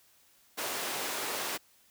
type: high-pass noise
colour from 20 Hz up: pink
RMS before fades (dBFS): -35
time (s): 0.57-1.58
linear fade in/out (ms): 20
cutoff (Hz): 410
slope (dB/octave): 12
effects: white hiss -64 dBFS RMS until 1.9 s